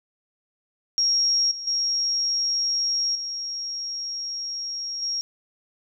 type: tone with level steps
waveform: sine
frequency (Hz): 5588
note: F8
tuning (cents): 0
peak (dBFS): -18 / -31 / -21 / -28 / -24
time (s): 0.98-5.21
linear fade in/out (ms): 0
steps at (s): 1.51 / 1.67 / 3.15 / 5.02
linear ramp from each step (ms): 5
effects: none